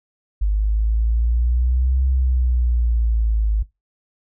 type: exponential two-way sweep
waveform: sine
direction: up then down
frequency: 50.3 to 65.8 to 52.1 Hz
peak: -15 dBFS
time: 0.41-3.63 s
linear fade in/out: 10 ms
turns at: 2.05 s
effects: noise-tail reverb RT60 0.2 s tail -20 dB re dry